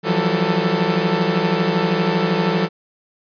sawtooth tone cluster, 165.5 / 178.1 / 190.8 / 443.7 Hz, E3 / F3 / G3 / A4, +7 / +34 / -47 / +14 cents, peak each -18 dBFS, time 0.03-2.69 s, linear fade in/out 50 ms, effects resampled to 11025 Hz

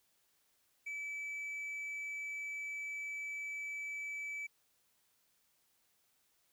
sine tone with tanh clipping, 2303 Hz, D7, 34 cents flat, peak -40 dBFS, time 0.86-4.47 s, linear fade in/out 10 ms, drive 3 dB, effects white hiss -75 dBFS RMS until 6.52 s

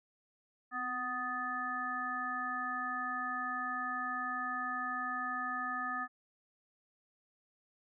harmonic tone with a mistuned harmonic, 249.3 Hz, B3, 16 cents sharp, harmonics 1 / 3 / 5 / 7, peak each -46 / -43 / -37 / -39 dBFS, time 0.71-6.08 s, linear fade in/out 50 ms, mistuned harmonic 1, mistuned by +24 cents, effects none

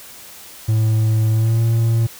triangle tone with pitch glide, 110 to 114.41 Hz, A2 to A#2, 0 to -32 cents, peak -11 dBFS, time 0.68-2.07 s, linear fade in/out 10 ms, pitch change +68 cents, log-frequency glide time 1.32-1.6 s, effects white hiss -39 dBFS RMS until 2.19 s

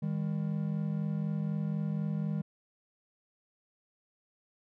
triangle tone pair together, 156.97 / 201 Hz, D#3 / G3, +16 / +44 cents, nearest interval major third, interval 428 cents, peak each -30 / -32 dBFS, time 0.02-2.42 s, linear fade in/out 10 ms, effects none

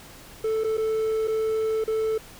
triangle tone with dropouts, 440 Hz, A4, in tune, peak -20 dBFS, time 0.44-2.18 s, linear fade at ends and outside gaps 5 ms, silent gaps 0.638-0.644 / 0.772-0.779 / 1.275-1.28 / 1.841-1.877 s, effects pink hiss -46 dBFS RMS until 2.39 s

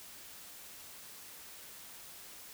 silence, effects white hiss -51 dBFS RMS until 2.53 s

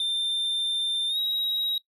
triangle tone with pitch glide, 3586 to 3821 Hz, A7 to A#7, +32 to +42 cents, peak -23 dBFS, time 0-1.78 s, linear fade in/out 2 ms, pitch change +110 cents, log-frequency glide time 1.08-1.18 s, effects noise-tail reverb RT60 0.1 s tail -20 dB re dry

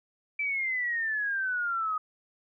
sine exponential sweep, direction down, 2332 to 1244.5 Hz, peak -27 dBFS, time 0.39-1.98 s, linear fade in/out 5 ms, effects none

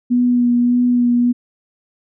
sine tone with vibrato, 243.5 Hz, B3, 24 cents flat, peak -11 dBFS, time 0.1-1.33 s, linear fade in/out 20 ms, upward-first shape sine, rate 1.7 Hz, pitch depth 17 cents each way, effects none

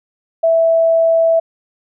sine tone, 658 Hz, E5, 3 cents flat, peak -9 dBFS, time 0.43-1.4 s, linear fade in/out 10 ms, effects none

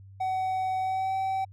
triangle tone with pitch glide, 753 to 767.5 Hz, F#5 to G5, +30 to -37 cents, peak -24 dBFS, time 0.2-1.45 s, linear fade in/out 10 ms, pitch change +33 cents, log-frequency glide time 0.79-1.15 s, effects added 97 Hz sine -46 dBFS peak until 1.52 s

